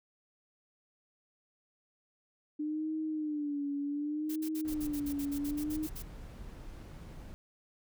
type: tone with vibrato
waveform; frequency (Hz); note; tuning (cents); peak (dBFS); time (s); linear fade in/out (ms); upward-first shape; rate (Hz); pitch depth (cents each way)
sine; 298.6; D4; +29; -32; 2.59-5.87; 10; sine; 0.66; 87
type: noise bursts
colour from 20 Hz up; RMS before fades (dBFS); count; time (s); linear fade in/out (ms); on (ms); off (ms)
blue; -45; 14; 4.29-6.025; 10; 71; 57
type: noise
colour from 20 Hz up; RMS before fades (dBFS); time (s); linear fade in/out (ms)
brown; -46; 4.65-7.34; 0
effects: none